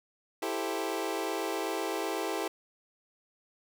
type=chord; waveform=25% pulse; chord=A minor seventh; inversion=second; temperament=equal; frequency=329.6 / 392 / 440 / 523.3 Hz; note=E4 / G4 / A4 / C5; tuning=0 / 0 / 0 / 0 cents; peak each=-32 / -32 / -33 / -36 dBFS; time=0.42-2.48 s; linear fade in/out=5 ms; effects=none